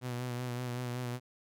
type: tone with vibrato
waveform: sawtooth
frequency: 123.47 Hz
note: B2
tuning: in tune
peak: -31 dBFS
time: 0.01-1.2 s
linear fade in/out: 50 ms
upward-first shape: sine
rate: 5.3 Hz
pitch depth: 35 cents each way
effects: none